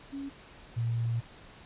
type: tone pair in turn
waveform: sine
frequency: 277.2 / 116.33 Hz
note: C#4 / A#2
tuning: 0 / -3 cents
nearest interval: octave + minor third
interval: 1503 cents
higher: first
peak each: -35 / -27 dBFS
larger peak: second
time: 0.12-0.3 / 0.76-1.21 s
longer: second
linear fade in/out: 20 ms
effects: pink hiss -52 dBFS RMS until 1.65 s + resampled to 8000 Hz